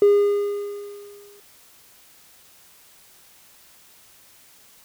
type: tone with exponential decay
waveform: triangle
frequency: 407.6 Hz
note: G#4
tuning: 32 cents flat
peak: -7 dBFS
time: 0.02-1.4 s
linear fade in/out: 2 ms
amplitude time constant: 300 ms
effects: tanh soft clip ceiling -7 dBFS + white hiss -52 dBFS RMS until 4.84 s